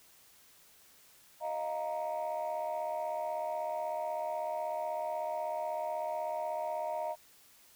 sine chord, Eb suspended second, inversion none, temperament equal, 622.3 / 698.5 / 932.3 Hz, Eb5 / F5 / Bb5, 0 / 0 / 0 cents, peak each -35 / -37 / -37 dBFS, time 1.4-7.16 s, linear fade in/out 50 ms, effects tanh soft clip ceiling -28 dBFS + white hiss -61 dBFS RMS until 7.75 s

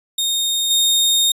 sawtooth tone with level steps, 3692 Hz, A#7, 17 cents flat, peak -14 / -10 dBFS, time 0.18-1.32 s, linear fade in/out 5 ms, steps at 0.7 s, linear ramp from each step 10 ms, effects resampled to 32000 Hz

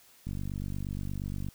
click train, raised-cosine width 5 ms, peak -24 dBFS, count 60, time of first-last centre 0.27-1.486 s, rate 48.5 Hz, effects white hiss -59 dBFS RMS until 1.54 s

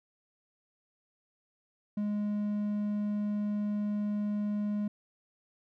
triangle tone, 207.7 Hz, G#3, in tune, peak -27 dBFS, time 1.97-4.88 s, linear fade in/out 5 ms, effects none

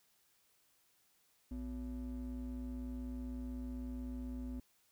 triangle ring-modulated tone, 155 Hz, D#3, 6 cents flat, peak -35 dBFS, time 1.51-4.6 s, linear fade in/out 5 ms, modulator 97 Hz, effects white hiss -73 dBFS RMS until 4.91 s

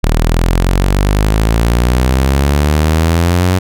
sawtooth exponential sweep, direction up, 38.33 to 93.3 Hz, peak -5 dBFS, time 0.03-3.59 s, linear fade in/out 10 ms, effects none

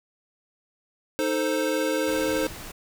square chord, A diminished, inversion second, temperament equal, 311.1 / 440 / 523.3 Hz, Eb4 / A4 / C5, 0 / 0 / 0 cents, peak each -28 / -30 / -27 dBFS, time 1.19-2.47 s, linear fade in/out 0 ms
pink noise, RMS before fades -39 dBFS, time 2.07-2.72 s, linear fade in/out 10 ms
effects none

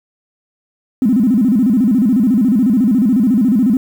triangle tone with vibrato, 232 Hz, A#3, 8 cents flat, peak -5 dBFS, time 1.02-3.77 s, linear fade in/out 2 ms, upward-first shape square, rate 14 Hz, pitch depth 200 cents each way, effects tanh soft clip ceiling -7 dBFS + 7-bit

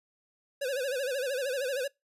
square tone with vibrato, 530 Hz, C5, 22 cents sharp, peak -30 dBFS, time 0.61-1.88 s, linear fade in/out 10 ms, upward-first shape sine, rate 13 Hz, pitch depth 130 cents each way, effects noise-tail reverb RT60 0.2 s tail -24 dB re dry + resampled to 32000 Hz

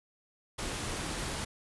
pink noise, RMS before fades -36 dBFS, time 0.58-1.45 s, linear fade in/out 10 ms, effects resampled to 24000 Hz

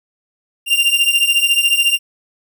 45% pulse beating tone pair, 2781 / 2795 Hz, F7 / F7, -8 / +1 cents, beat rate 14 Hz, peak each -15 dBFS, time 0.66-1.99 s, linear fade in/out 50 ms, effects none

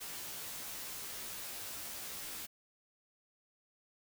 white noise with comb filter, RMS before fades -44 dBFS, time 0-2.47 s, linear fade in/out 20 ms, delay 15 ms, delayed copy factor -0.95, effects none

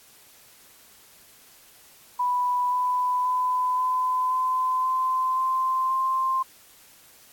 sine tone with pitch steps, 987.8 / 996.4 / 1005.1 / 1013.8 / 1022.6 / 1031.5 / 1040.5 / 1049.6 Hz, B5 / B5 / B5 / B5 / C6 / C6 / C6 / C6, 0 / +15 / +30 / +45 / -40 / -25 / -10 / +5 cents, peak -21 dBFS, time 2.19-6.43 s, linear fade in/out 10 ms, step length 530 ms, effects white hiss -53 dBFS RMS until 7.32 s + AAC 64 kbps

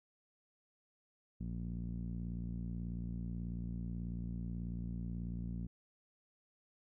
sawtooth tone with low-pass filter, 58.3 Hz, A#1, 1 cent sharp, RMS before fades -41 dBFS, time 1.4-5.67 s, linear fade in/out 10 ms, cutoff 200 Hz, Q 3.5, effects none

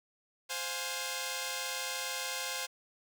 5% pulse chord, F minor, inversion second, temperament equal with one note detuned, 523.3 / 706.6 / 830.6 Hz, C5 / F5 / Ab5, 0 / +20 / 0 cents, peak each -26 / -30 / -28 dBFS, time 0.49-2.67 s, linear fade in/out 20 ms, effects none

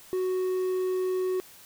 triangle tone, 370.3 Hz, F#4, 1 cent sharp, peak -23 dBFS, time 0.13-1.4 s, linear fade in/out 0 ms, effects white hiss -51 dBFS RMS until 1.65 s

